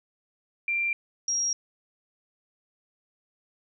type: tone pair in turn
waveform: sine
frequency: 2369 / 5634 Hz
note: D7 / F8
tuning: +14 / +14 cents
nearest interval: octave + minor third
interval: 1500 cents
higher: second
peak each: -24 dBFS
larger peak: neither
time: 0.68-0.93 / 1.28-1.53 s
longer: neither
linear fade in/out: 2 ms
effects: none